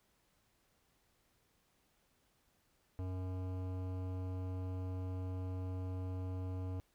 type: tone with hard clipping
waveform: sine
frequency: 92.5 Hz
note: F#2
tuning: in tune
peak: -40 dBFS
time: 2.99-6.8 s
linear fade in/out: 0 ms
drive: 16 dB
effects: pink hiss -75 dBFS RMS until 6.94 s